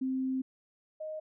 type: tone pair in turn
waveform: sine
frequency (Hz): 261.6 / 622.2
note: C4 / D#5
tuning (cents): 0 / 0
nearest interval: octave + minor third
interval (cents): 1500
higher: second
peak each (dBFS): -29 / -36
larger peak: first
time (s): 0.01-0.42 / 1-1.2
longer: first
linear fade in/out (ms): 10
effects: none

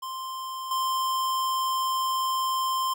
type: tone with level steps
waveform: square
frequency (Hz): 1046.5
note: C6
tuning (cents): 0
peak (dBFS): -33 / -25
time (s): 0.02-2.94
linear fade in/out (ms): 10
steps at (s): 0.71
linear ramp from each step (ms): 2
effects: none

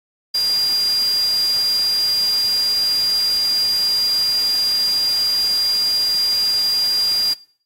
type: tone in noise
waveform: sine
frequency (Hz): 4800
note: D8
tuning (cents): +37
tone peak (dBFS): -15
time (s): 0.34-7.34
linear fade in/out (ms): 10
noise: white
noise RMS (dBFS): -31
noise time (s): 0.34-7.34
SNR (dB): +13
effects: noise-tail reverb RT60 0.5 s tail -21 dB re dry + AAC 48 kbps

